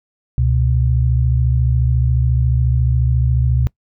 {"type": "tone pair together", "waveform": "sine", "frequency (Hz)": [69.3, 123.48], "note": ["C#2", "B2"], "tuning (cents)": [0, 0], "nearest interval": "minor seventh", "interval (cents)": 1000, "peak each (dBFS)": -15, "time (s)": [0.38, 3.67], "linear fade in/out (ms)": 0, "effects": ["noise-tail reverb RT60 0.1 s tail -23 dB re dry"]}